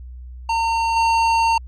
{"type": "tone with level steps", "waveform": "square", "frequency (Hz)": 912, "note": "A#5", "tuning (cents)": -38, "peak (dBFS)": [-18, -15], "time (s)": [0.49, 1.58], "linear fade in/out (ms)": 5, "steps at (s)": 0.96, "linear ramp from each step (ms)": 5, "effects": ["added 62 Hz sine -33 dBFS peak until 1.67 s", "low-pass 5000 Hz 12 dB/octave"]}